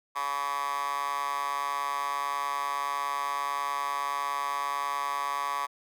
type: tone with high-pass filter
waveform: 10% pulse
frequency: 141.6 Hz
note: C#3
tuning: 37 cents sharp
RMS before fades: -31 dBFS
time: 0.15-5.67 s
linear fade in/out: 20 ms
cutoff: 1100 Hz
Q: 9.6
effects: none